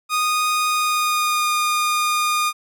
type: tone with pitch glide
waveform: sawtooth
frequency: 1237 to 1220 Hz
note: D#6 to D#6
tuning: -10 to -34 cents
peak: -14 dBFS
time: 0.09-2.53 s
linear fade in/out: 50 ms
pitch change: -24 cents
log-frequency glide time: 0.65-1.52 s
effects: none

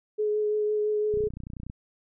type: tone with vibrato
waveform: sine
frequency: 422.9 Hz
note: G#4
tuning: 31 cents sharp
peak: -23 dBFS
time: 0.18-1.29 s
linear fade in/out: 20 ms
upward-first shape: triangle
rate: 5.9 Hz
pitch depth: 15 cents each way
type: click train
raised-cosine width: 5 ms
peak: -26 dBFS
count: 18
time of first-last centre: 1.14-1.699 s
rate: 30.4 Hz
effects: none

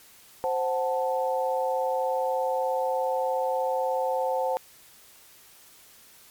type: chord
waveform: sine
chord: F# diminished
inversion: second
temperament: equal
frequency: 523.3 / 740 / 880 Hz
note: C5 / F#5 / A5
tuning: 0 / 0 / 0 cents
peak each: -26 / -30 / -29 dBFS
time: 0.44-4.57 s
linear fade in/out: 0 ms
effects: white hiss -53 dBFS RMS until 6.3 s + MP3 96 kbps

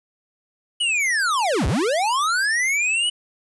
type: linear two-way sweep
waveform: square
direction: down then up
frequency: 2987 to 47.36 to 2987 Hz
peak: -19 dBFS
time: 0.8-3.1 s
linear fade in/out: 10 ms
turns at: 1.67 s
effects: resampled to 24000 Hz + 9-bit

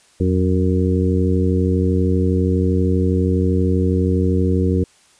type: harmonic tone with a mistuned harmonic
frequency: 92.5 Hz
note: F#2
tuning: in tune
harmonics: 1 / 2 / 3 / 4 / 5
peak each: -17 / -20 / -22 / -23 / -24 dBFS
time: 0.2-4.84 s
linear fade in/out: 5 ms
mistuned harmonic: 1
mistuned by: -120 cents
effects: white hiss -53 dBFS RMS until 5.19 s + resampled to 22050 Hz

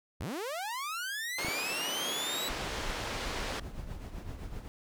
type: linear sweep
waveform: sawtooth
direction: up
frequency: 48.34 to 3973 Hz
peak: -31 dBFS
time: 0.2-2.49 s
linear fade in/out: 10 ms
type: band-pass noise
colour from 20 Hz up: pink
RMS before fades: -38 dBFS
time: 1.38-3.6 s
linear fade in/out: 5 ms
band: 360 to 5400 Hz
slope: 12 dB/octave
type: clicks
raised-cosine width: 2 ms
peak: -24 dBFS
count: 2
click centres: 1.448 / 1.484 s
type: noise with tremolo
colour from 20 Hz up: brown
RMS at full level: -38 dBFS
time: 2.48-4.68 s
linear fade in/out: 0 ms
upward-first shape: triangle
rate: 7.8 Hz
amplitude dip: 60%
effects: none

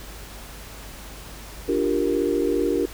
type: chord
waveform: sine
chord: G minor seventh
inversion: second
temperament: equal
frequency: 293.7 / 349.2 / 392 / 466.2 Hz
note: D4 / F4 / G4 / Bb4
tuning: 0 / 0 / 0 / 0 cents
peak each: -25 dBFS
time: 1.68-2.86 s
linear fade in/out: 10 ms
effects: added 50 Hz sine -40 dBFS peak until 2.93 s + pink hiss -41 dBFS RMS until 2.93 s

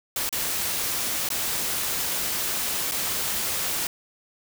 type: noise with dropouts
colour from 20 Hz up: white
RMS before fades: -27 dBFS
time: 0.16-3.87 s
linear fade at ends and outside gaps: 2 ms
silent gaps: 0.292-0.326 / 1.289-1.302 / 2.913-2.919 s
effects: none

